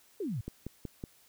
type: exponential sweep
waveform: sine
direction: down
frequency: 452 to 97.7 Hz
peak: -32 dBFS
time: 0.2-0.41 s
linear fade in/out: 5 ms
type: click train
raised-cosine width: 3 ms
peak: -25 dBFS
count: 4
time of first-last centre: 0.48-1.039 s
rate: 5.37 Hz
effects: white hiss -63 dBFS RMS until 1.28 s